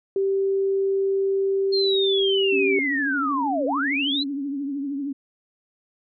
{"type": "tone", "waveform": "sine", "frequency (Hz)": 390, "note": "G4", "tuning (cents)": -9, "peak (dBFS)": -19, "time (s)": [0.16, 2.79], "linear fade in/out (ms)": 2}
{"type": "linear two-way sweep", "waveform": "sine", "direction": "down then up", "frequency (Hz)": [4254, 481.4, 4133], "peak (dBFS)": -22, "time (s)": [1.72, 4.24], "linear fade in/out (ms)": 20, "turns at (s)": 3.66}
{"type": "tone with vibrato", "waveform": "sine", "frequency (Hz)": 280, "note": "C#4", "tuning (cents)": 18, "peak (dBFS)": -25, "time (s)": [2.52, 5.13], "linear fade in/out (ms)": 10, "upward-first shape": "triangle", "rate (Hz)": 13, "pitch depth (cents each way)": 83}
{"effects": []}